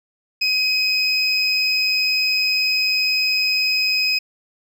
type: tone pair together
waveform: triangle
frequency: 2523 / 5049 Hz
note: D#7 / D#8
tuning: +23 / +25 cents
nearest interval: octave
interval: 1202 cents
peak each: -18 dBFS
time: 0.41-4.19 s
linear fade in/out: 10 ms
effects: none